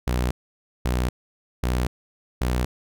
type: tone bursts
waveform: sawtooth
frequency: 61.74 Hz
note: B1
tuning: in tune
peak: -17 dBFS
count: 4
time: 0.07-2.65 s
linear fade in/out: 5 ms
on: 240 ms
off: 540 ms
effects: none